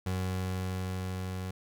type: tone with level ramp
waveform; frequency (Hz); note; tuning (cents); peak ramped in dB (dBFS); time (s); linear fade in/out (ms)
30% pulse; 92.9; F#2; +7; -27 to -32; 0.06-1.51; 5
effects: none